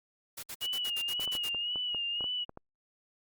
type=noise bursts; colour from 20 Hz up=white; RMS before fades=-41 dBFS; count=10; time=0.37-1.493 s; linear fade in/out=10 ms; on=61 ms; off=57 ms
type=tone with vibrato; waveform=sine; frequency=2888 Hz; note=F#7; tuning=43 cents flat; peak=-31 dBFS; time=0.61-2.45 s; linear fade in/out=20 ms; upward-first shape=sine; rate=1.9 Hz; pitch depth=57 cents each way
type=clicks; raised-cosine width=1 ms; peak=-29 dBFS; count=10; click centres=1.196 / 1.276 / 1.352 / 1.547 / 1.758 / 1.947 / 2.208 / 2.242 / 2.494 / 2.574 s
effects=Opus 48 kbps